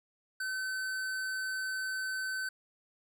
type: tone with hard clipping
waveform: sine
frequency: 1527 Hz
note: G6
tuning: 46 cents flat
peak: -35 dBFS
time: 0.4-2.49 s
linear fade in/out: 5 ms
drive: 15 dB
effects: none